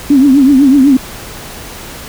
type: tone with vibrato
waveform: sine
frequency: 273.5 Hz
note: C#4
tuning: 23 cents flat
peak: -3 dBFS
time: 0.1-0.97 s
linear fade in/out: 5 ms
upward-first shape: triangle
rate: 8 Hz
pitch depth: 140 cents each way
effects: pink hiss -28 dBFS RMS until 2.08 s